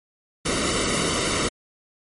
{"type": "noise with comb filter", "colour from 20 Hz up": "pink", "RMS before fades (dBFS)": -23, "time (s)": [0.45, 1.49], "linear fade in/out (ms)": 10, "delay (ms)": 1.2, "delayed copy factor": -0.75, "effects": ["MP3 48 kbps"]}